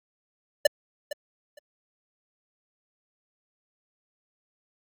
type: tone with echo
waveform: square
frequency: 587.3 Hz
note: D5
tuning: in tune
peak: -15 dBFS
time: 0.65-0.67 s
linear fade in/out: 5 ms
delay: 460 ms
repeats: 2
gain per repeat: -15 dB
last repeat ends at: 1.59 s
effects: Opus 48 kbps